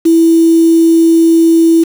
sine tone with quantisation, 329.6 Hz, E4, in tune, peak -4 dBFS, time 0.05-1.84 s, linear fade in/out 10 ms, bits 4, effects none

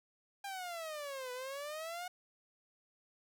sawtooth exponential two-way sweep, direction down then up, 806 to 493.9 to 732 Hz, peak -37 dBFS, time 0.44-2.08 s, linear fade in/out 5 ms, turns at 1.32 s, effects none

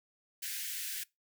white high-pass noise, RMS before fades -39 dBFS, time 0.42-1.04 s, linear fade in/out 10 ms, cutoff 1500 Hz, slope 96 dB/octave, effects noise-tail reverb RT60 0.2 s tail -23 dB re dry

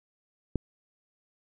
click, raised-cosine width 3 ms, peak -14 dBFS, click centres 0.557 s, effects none

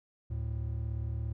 triangle tone pair together, 73.42 / 110.74 Hz, D2 / A2, 0 / +12 cents, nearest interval perfect fifth, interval 712 cents, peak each -33 / -33 dBFS, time 0.3-1.33 s, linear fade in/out 10 ms, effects none

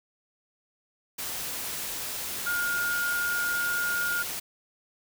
sine tone in noise, 1423 Hz, F6, 32 cents sharp, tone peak -26 dBFS, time 2.46-4.23 s, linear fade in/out 10 ms, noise white, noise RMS -34 dBFS, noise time 1.18-4.4 s, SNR +5 dB, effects none

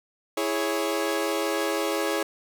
sawtooth chord, C# minor, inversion first, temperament equal, 329.6 / 415.3 / 554.4 Hz, E4 / G#4 / C#5, 0 / 0 / 0 cents, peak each -25 dBFS, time 0.37-2.23 s, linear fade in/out 5 ms, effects none

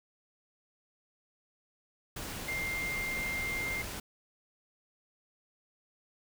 sine tone in noise, 2100 Hz, C7, 6 cents sharp, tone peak -33 dBFS, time 2.48-3.82 s, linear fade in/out 5 ms, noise pink, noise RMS -40 dBFS, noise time 2.16-4 s, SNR +4 dB, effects none

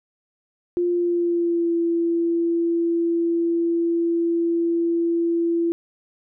sine tone with pitch glide, 350.7 to 337.4 Hz, F4 to E4, +7 to +40 cents, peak -18 dBFS, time 0.77-5.72 s, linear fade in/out 0 ms, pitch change -67 cents, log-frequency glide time 0.87-1.74 s, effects none

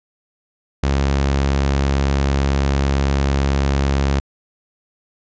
sawtooth tone, 69 Hz, C#2, 7 cents flat, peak -11 dBFS, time 0.83-4.2 s, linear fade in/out 5 ms, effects resampled to 16000 Hz

